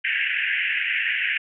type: band-pass noise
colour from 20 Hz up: pink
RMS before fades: -24 dBFS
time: 0.04-1.38 s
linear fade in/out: 10 ms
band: 1600 to 2900 Hz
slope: 96 dB/octave
effects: none